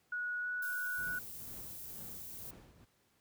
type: tone with pitch glide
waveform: sine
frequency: 1460 to 1471.9 Hz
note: F#6 to F#6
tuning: -24 to -9 cents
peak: -35 dBFS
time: 0.12-1.19 s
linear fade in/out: 5 ms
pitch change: +15 cents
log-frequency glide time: 0.4-0.48 s
type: noise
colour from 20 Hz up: violet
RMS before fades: -47 dBFS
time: 0.62-2.51 s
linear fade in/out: 5 ms
type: noise with tremolo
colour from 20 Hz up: brown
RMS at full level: -47 dBFS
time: 0.97-2.85 s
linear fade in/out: 10 ms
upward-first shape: triangle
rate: 2.1 Hz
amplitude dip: 75%
effects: pink hiss -73 dBFS RMS until 3.2 s + high-pass 80 Hz 12 dB/octave